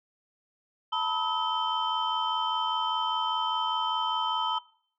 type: tone cluster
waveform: sine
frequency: 892 / 977 / 1283 / 3090 Hz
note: A5 / B5 / E6 / G7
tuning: +23 / -19 / -47 / -26 cents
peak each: -31 dBFS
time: 0.92-4.59 s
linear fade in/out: 10 ms
effects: noise-tail reverb RT60 0.6 s tail -22 dB re dry + tanh soft clip ceiling -18 dBFS